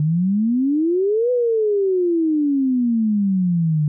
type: exponential two-way sweep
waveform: sine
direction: up then down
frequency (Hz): 146.83 to 502 to 146.83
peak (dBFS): -15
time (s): 0-3.88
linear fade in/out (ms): 2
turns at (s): 1.31
effects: none